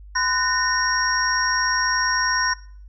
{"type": "tone cluster", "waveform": "sine", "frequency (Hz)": [1016, 1487, 1830, 5590], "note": ["B5", "F#6", "A#6", "F8"], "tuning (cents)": [49, 8, -32, 1], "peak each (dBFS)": -24, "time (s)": [0.15, 2.54], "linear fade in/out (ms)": 10, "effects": ["noise-tail reverb RT60 0.5 s tail -20 dB re dry", "added 50 Hz sine -39 dBFS peak until 2.88 s"]}